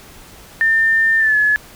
sine tone with pitch glide, 1800 to 1706.8 Hz, A6 to G#6, +39 to +47 cents, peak -11 dBFS, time 0.61-1.56 s, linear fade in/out 0 ms, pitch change -92 cents, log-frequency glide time 1.18-1.37 s, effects pink hiss -41 dBFS RMS until 1.75 s

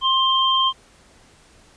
sine tone pair together, 1054 / 3158 Hz, C6 / G7, +12 / +12 cents, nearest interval octave + perfect fifth, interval 1900 cents, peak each -18 dBFS, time 0.01-0.73 s, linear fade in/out 50 ms, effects pink hiss -52 dBFS RMS until 1.76 s + resampled to 22050 Hz

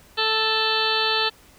harmonic tone, 440 Hz, A4, in tune, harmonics 1 / 2 / 3 / 4 / 6 / 7 / 8 / 9 / 10, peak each -28 / -28 / -28 / -28 / -28 / -28 / -28 / -28 / -28 dBFS, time 0.17-1.3 s, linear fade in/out 20 ms, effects pink hiss -52 dBFS RMS until 1.58 s

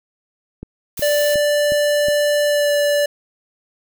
click train, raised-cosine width 3 ms, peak -17 dBFS, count 5, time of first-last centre 0.63-2.085 s, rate 2.75 Hz
blue noise, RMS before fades -28 dBFS, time 0.97-1.35 s, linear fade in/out 5 ms
square tone with pitch glide, 587.3 to 581.9 Hz, D5 to D5, 0 to -16 cents, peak -15 dBFS, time 1.02-3.06 s, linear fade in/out 5 ms, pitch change -16 cents, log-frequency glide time 2.46-2.72 s
effects none

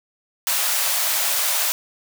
white high-pass noise, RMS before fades -21 dBFS, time 0.47-1.72 s, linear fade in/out 0 ms, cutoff 540 Hz, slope 48 dB/octave, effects none

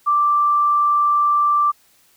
sine tone, 1174.7 Hz, D6, in tune, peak -13 dBFS, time 0.06-1.72 s, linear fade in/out 20 ms, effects white hiss -56 dBFS RMS until 2.16 s

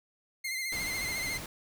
sawtooth tone with vibrato, 2093 Hz, C7, in tune, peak -29 dBFS, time 0.44-1.38 s, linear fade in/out 10 ms, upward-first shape sine, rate 14 Hz, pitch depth 47 cents each way
pink noise, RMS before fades -41 dBFS, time 0.72-1.46 s, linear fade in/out 2 ms
effects none

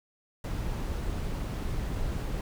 brown noise, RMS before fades -32 dBFS, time 0.44-2.41 s, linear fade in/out 2 ms, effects none

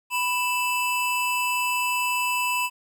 square tone pair together, 990 / 2641 Hz, B5 / E7, +4 / +3 cents, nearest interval octave + perfect fourth, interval 1699 cents, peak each -26 dBFS, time 0.1-2.7 s, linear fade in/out 50 ms, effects 10-bit

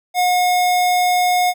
square tone, 722 Hz, F#5, 43 cents flat, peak -14 dBFS, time 0.14-1.54 s, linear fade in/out 50 ms, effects none

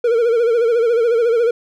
triangle tone with vibrato, 466.2 Hz, A#4, in tune, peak -10 dBFS, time 0.04-1.51 s, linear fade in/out 5 ms, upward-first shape sine, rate 14 Hz, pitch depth 77 cents each way, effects none

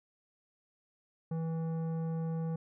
sine tone with tanh clipping, 163 Hz, E3, 19 cents flat, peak -34 dBFS, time 1.31-2.56 s, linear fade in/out 5 ms, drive 12 dB, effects none

